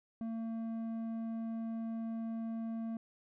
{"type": "tone with low-pass filter", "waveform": "square", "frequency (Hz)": 226.3, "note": "A3", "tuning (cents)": 49, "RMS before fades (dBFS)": -39, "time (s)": [0.21, 2.97], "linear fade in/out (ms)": 2, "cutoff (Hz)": 630, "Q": 0.54, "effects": []}